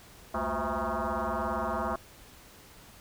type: tone with frequency modulation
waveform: sine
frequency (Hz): 210.3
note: G#3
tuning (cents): +22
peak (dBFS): -28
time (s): 0.34-1.96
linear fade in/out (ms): 5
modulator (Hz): 146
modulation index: 7.9
effects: pink hiss -53 dBFS RMS until 3 s